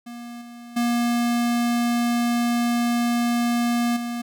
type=tone with level steps; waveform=square; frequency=238.1 Hz; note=A#3; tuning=37 cents sharp; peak=-35 / -39 / -20 / -27 dBFS; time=0.06-4.22 s; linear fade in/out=10 ms; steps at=0.41 / 0.76 / 3.96 s; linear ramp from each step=10 ms; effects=none